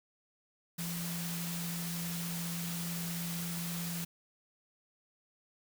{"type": "tone in noise", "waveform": "sine", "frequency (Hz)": 170.7, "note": "F3", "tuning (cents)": -39, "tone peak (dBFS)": -37, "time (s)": [0.78, 4.05], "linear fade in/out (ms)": 10, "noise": "white", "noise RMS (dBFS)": -41, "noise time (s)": [0.78, 4.05], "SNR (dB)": 1, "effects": []}